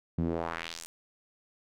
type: tone with band-pass filter sweep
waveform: sawtooth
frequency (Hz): 83.1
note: E2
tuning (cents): +15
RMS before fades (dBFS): -34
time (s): 0.18-0.86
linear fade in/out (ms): 0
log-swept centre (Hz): 170 to 9400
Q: 1.7
effects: none